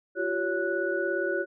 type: tone cluster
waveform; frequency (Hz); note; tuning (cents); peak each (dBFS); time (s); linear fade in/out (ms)
sine; 346.7 / 384 / 559 / 1474; F4 / G4 / C#5 / F#6; -13 / -36 / +14 / -7; -31; 0.15-1.46; 50
effects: none